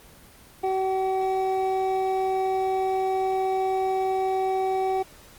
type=tone pair together; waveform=triangle; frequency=380 / 760 Hz; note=F#4 / F#5; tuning=+46 / +46 cents; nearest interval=octave; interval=1200 cents; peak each=-23 dBFS; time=0.63-5.03 s; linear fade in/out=10 ms; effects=pink hiss -50 dBFS RMS until 5.38 s + Opus 24 kbps